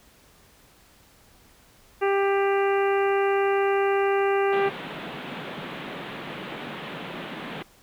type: harmonic tone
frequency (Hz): 395.4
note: G4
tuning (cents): +15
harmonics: 1 / 2 / 3 / 4 / 5 / 6 / 7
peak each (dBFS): -21 / -27 / -31 / -33 / -35 / -37 / -38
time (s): 2.01-4.7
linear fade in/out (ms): 20
type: band-pass noise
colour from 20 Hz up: pink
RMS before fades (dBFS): -36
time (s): 4.52-7.63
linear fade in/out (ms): 10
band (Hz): 140 to 3600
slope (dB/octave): 48
effects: pink hiss -56 dBFS RMS until 7.82 s